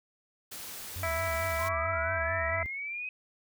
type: noise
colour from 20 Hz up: white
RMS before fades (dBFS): -42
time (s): 0.51-1.69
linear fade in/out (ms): 10
type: tone with vibrato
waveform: triangle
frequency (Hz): 82.7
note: E2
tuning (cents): +6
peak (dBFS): -34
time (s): 0.96-2.66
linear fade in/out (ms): 0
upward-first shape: sine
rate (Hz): 4.5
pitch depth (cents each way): 230
type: harmonic tone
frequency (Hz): 329.6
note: E4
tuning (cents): 0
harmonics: 2 / 3 / 4 / 5 / 6 / 7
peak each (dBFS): -33 / -40 / -36 / -42 / -37 / -38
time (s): 1.03-2.63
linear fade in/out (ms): 2
type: linear sweep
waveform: sine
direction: up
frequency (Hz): 1003 to 2540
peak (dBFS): -34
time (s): 1.59-3.09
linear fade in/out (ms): 2
effects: none